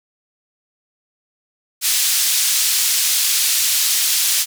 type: band-pass noise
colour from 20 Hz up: pink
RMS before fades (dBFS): -17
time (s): 1.81-4.46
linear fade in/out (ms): 50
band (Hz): 4100 to 16000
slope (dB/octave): 12
effects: none